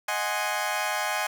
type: chord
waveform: 20% pulse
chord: Ab dominant seventh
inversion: second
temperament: equal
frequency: 622.3 / 740 / 830.6 / 1046.5 Hz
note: Eb5 / Gb5 / Ab5 / C6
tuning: 0 / 0 / 0 / 0 cents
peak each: -28 / -27 / -25 / -28 dBFS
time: 0.08-1.27 s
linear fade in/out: 5 ms
effects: none